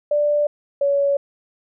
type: tone pair in turn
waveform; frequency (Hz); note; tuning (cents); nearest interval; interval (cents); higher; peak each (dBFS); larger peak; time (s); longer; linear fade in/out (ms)
sine; 589 / 562.9; D5 / C#5; +5 / +26; minor second; 79; first; -15; neither; 0.11-0.47 / 0.81-1.17; neither; 5
effects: none